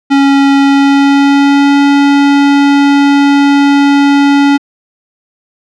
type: tone with pitch glide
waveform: square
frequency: 277.2 to 282.4 Hz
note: C#4 to C#4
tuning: 0 to +32 cents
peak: -5 dBFS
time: 0.1-4.58 s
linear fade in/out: 20 ms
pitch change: +32 cents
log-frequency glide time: 0.57-1.79 s
effects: low-pass 4000 Hz 12 dB/octave